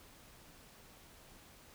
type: silence
effects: pink hiss -59 dBFS RMS until 1.74 s